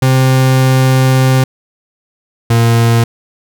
40% pulse tone pair in turn, 130.81 / 116.17 Hz, C3 / A#2, 0 / -6 cents, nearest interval major second, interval 206 cents, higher first, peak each -6 dBFS, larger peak neither, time 0.02-1.44 / 2.5-3.04 s, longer first, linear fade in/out 5 ms, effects none

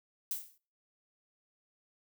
violet noise with exponential decay, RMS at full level -32 dBFS, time 0.31-0.58 s, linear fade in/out 1 ms, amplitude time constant 57 ms, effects noise-tail reverb RT60 0.4 s tail -23 dB re dry

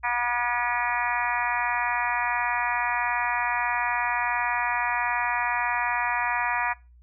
harmonic tone with a mistuned harmonic, 241.5 Hz, B3, 39 cents flat, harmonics 3 / 4 / 5 / 6 / 7 / 8 / 9 / 10, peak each -32 / -27 / -33 / -35 / -32 / -31 / -35 / -33 dBFS, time 0.03-6.74 s, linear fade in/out 20 ms, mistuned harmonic 9, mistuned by +31 cents, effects noise-tail reverb RT60 0.3 s tail -24 dB re dry + added 60 Hz sine -50 dBFS peak until 7.02 s

